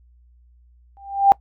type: tone with exponential growth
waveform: sine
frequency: 793 Hz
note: G5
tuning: 20 cents sharp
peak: -5 dBFS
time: 0.97-1.32 s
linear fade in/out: 0 ms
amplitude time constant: 74 ms
effects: noise-tail reverb RT60 0.1 s tail -23 dB re dry + added 60 Hz sine -50 dBFS peak until 1.4 s